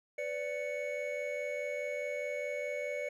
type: tone cluster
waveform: triangle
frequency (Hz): 499.2 / 584 / 2222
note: B4 / D5 / C#7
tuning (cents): +19 / -10 / +4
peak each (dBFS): -38 / -35 / -39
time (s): 0.18-3.09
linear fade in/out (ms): 5
effects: none